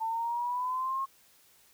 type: exponential sweep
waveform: sine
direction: up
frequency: 888 to 1085 Hz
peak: -29 dBFS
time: 0-1.06 s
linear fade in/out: 20 ms
effects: white hiss -62 dBFS RMS until 1.73 s